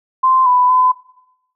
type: tone with pitch steps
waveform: sine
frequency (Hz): 1040 / 995 / 1013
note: C6 / B5 / B5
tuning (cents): -11 / +13 / +44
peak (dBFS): -9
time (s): 0.23-0.92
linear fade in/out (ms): 10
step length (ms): 230
effects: noise-tail reverb RT60 0.9 s tail -21 dB re dry